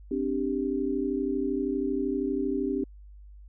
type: chord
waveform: sine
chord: C suspended second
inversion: none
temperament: just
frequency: 261.6 / 294.3 / 392.4 Hz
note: C4 / D4 / G4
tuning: 0 / +4 / +2 cents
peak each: -30 dBFS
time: 0.11-2.84 s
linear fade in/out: 5 ms
effects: added 50 Hz sine -45 dBFS peak until 3.48 s